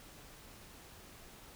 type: silence
effects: pink hiss -55 dBFS RMS until 1.55 s